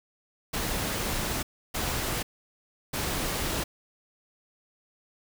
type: noise bursts at uneven times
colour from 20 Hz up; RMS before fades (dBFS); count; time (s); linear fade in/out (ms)
pink; -30; 3; 0.53-1.43 / 1.74-2.23 / 2.93-3.64; 10
effects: none